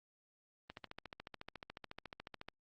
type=click train; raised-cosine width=0.3 ms; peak=-30 dBFS; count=26; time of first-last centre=0.7-2.486 s; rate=14 Hz; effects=Opus 24 kbps